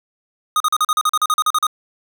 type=tone bursts; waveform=square; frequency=1241 Hz; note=D#6; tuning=5 cents flat; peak=-14 dBFS; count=14; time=0.56-1.668 s; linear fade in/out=2 ms; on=42 ms; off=40 ms; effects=none